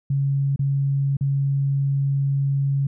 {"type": "tone with dropouts", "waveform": "sine", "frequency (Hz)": 138.6, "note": "C#3", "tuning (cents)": 0, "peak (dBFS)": -18, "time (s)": [0.1, 2.87], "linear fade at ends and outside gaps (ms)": 5, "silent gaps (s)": [[0.561, 0.592], [1.169, 1.209]], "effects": []}